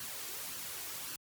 white noise with flanger, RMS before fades -42 dBFS, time 0-1.16 s, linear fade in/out 2 ms, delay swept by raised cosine 0.66 to 2.76 ms, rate 1.8 Hz, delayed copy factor +0.5, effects high-pass 80 Hz 12 dB/octave + MP3 96 kbps

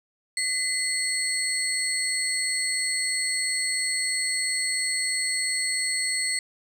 sine tone cluster, 2029 / 4357 / 8180 Hz, B6 / C#8 / C9, +46 / -31 / -40 cents, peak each -27 dBFS, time 0.37-6.39 s, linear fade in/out 2 ms, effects tanh soft clip ceiling -18 dBFS

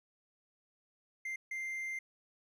triangle tone bursts at uneven times, 2093 Hz, C7, in tune, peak -35 dBFS, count 2, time 1.25-1.36 / 1.51-1.99 s, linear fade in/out 5 ms, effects none

